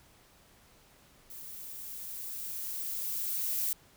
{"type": "noise with level ramp", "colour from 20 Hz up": "violet", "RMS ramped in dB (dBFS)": [-46, -31], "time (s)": [1.3, 3.73], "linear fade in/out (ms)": 2, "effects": ["pink hiss -61 dBFS RMS until 3.96 s"]}